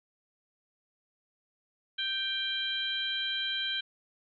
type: harmonic tone with a mistuned harmonic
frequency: 790 Hz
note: G5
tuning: 13 cents sharp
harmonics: 2 / 3 / 4 / 5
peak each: -36 / -42 / -32 / -37 dBFS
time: 1.98-3.81 s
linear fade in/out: 10 ms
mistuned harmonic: 2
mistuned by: -17 cents
effects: none